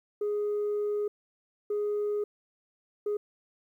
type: tone bursts at uneven times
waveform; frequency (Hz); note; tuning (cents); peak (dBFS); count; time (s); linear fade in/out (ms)
sine; 415.3; G#4; 0; -25; 3; 0.21-1.08 / 1.7-2.24 / 3.06-3.17; 5
effects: tanh soft clip ceiling -25 dBFS + 11-bit